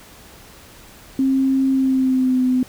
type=tone with pitch glide; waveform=sine; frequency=266.9 to 254.3 Hz; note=C4 to C4; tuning=+35 to -49 cents; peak=-14 dBFS; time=1.19-2.63 s; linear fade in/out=2 ms; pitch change=-84 cents; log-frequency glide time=1.71-2.43 s; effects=pink hiss -44 dBFS RMS until 2.68 s